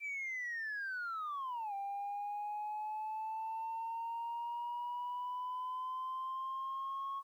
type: linear two-way sweep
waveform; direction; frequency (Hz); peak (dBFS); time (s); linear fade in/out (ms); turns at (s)
sine; down then up; 2349 to 791 to 1100; -36; 0-7.23; 50; 1.74
effects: tanh soft clip ceiling -35 dBFS + 12-bit